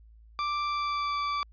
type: tone with pitch glide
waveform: 40% pulse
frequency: 1174.7 to 1159.9 Hz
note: D6 to D6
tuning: 0 to -22 cents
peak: -27 dBFS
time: 0.39-1.43 s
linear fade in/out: 0 ms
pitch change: -22 cents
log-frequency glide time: 0.65-1.18 s
effects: added 55 Hz sine -51 dBFS peak until 1.52 s + resampled to 11025 Hz